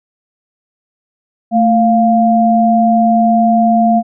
sine tone pair together, 222.9 / 698.5 Hz, A3 / F5, +23 / 0 cents, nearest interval octave + minor sixth, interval 1977 cents, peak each -10 dBFS, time 1.51-4.03 s, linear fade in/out 50 ms, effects none

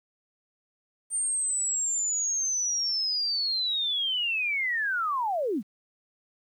sine linear sweep, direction down, 8870 to 170 Hz, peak -25 dBFS, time 1.1-5.63 s, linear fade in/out 50 ms, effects 10-bit

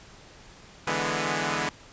5% pulse chord, E dominant seventh, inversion third, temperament equal with one note detuned, 146.83 / 164.81 / 206.5 / 246.9 Hz, D3 / E3 / G#3 / B3, 0 / 0 / -10 / 0 cents, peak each -20 dBFS, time 0.87-1.69 s, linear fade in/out 2 ms, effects pink hiss -50 dBFS RMS until 1.92 s + resampled to 16000 Hz

